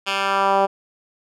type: tone with band-pass filter sweep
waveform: 10% pulse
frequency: 196 Hz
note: G3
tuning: in tune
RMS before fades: -19 dBFS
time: 0.06-0.67 s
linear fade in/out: 20 ms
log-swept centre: 2800 to 650 Hz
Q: 1.4
effects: none